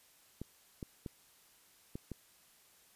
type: clicks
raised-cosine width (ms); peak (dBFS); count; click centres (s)
3; -28; 5; 0.416 / 0.828 / 1.062 / 1.955 / 2.117
effects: white hiss -65 dBFS RMS until 2.95 s + resampled to 32000 Hz